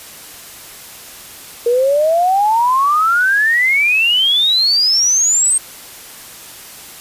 sine exponential sweep, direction up, 466.2 to 8530 Hz, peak -10 dBFS, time 1.66-5.58 s, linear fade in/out 5 ms, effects white hiss -35 dBFS RMS until 7 s + resampled to 32000 Hz

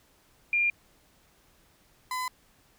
sine / 35% pulse tone pair in turn, 2400 / 1011.9 Hz, D7 / B5, +37 / +42 cents, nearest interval octave + minor third, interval 1495 cents, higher first, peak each -22 / -28 dBFS, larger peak first, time 0.53-0.7 / 2.11-2.28 s, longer neither, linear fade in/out 2 ms, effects pink hiss -63 dBFS RMS until 2.78 s

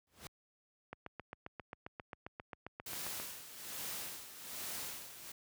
pink noise with exponential growth, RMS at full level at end -44 dBFS, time 0.07-0.27 s, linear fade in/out 1 ms, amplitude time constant 43 ms
click train, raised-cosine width 0.5 ms, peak -29 dBFS, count 18, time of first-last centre 0.93-3.2 s, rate 7.49 Hz
white noise with tremolo, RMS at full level -42 dBFS, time 2.86-5.32 s, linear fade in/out 5 ms, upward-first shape sine, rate 1.2 Hz, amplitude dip 70%
effects high-pass 60 Hz 12 dB/octave

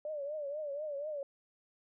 sine tone with vibrato, 587.3 Hz, D5, in tune, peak -36 dBFS, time 0.05-1.23 s, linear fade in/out 2 ms, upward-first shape triangle, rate 4.1 Hz, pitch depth 120 cents each way, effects none

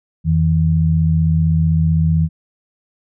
sine tone pair together, 85.1 / 160.81 Hz, F2 / E3, -44 / -43 cents, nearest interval major seventh, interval 1101 cents, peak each -16 / -13 dBFS, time 0.24-2.29 s, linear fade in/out 50 ms, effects none

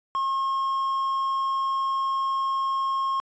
triangle tone, 1078 Hz, C#6, 49 cents flat, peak -21 dBFS, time 0.15-3.2 s, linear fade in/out 0 ms, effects resampled to 16000 Hz

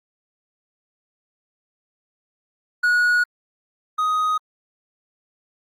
triangle tone pair in turn, 1456 / 1251.3 Hz, F#6 / D#6, -28 / +9 cents, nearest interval minor third, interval 263 cents, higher first, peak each -13 / -16 dBFS, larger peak first, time 2.83-3.24 / 3.98-4.38 s, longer first, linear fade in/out 10 ms, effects Opus 48 kbps

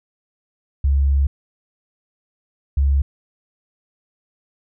sine tone pair in turn, 69.3 / 69.3 Hz, C#2 / C#2, 0 / 0 cents, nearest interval unison, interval 0 cents, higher neither, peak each -13 dBFS, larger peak neither, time 0.84-1.27 / 2.77-3.02 s, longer first, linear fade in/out 5 ms, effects none

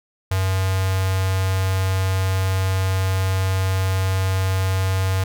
square tone with notch filter, 94.7 Hz, F#2, 41 cents sharp, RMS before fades -20 dBFS, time 0.31-5.24 s, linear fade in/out 5 ms, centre 250 Hz, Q 0.62, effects none

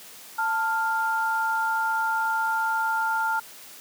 sine tone pair together, 888.9 / 1396.9 Hz, A5 / F6, +17 / 0 cents, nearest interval minor sixth, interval 783 cents, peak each -25 dBFS, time 0.38-3.4 s, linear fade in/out 10 ms, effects white hiss -45 dBFS RMS until 3.8 s + high-pass 150 Hz 12 dB/octave

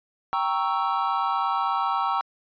triangle chord, G diminished seventh, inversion none, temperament equal, 784 / 932.3 / 1108.7 / 1318.5 Hz, G5 / Bb5 / Db6 / Fb6, 0 / 0 / 0 / 0 cents, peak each -26 dBFS, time 0.33-2.21 s, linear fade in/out 0 ms, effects resampled to 11025 Hz

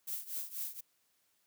violet noise with tremolo, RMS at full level -37 dBFS, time 0.07-0.81 s, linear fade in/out 10 ms, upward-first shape triangle, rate 4.1 Hz, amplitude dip 90%, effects white hiss -75 dBFS RMS until 1.46 s + high-pass 80 Hz 12 dB/octave

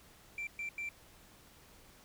sine tone bursts at uneven times, 2349 Hz, D7, in tune, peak -35 dBFS, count 3, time 0.38-0.47 / 0.59-0.69 / 0.78-0.89 s, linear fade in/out 2 ms, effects tanh soft clip ceiling -35 dBFS + pink hiss -60 dBFS RMS until 2.04 s

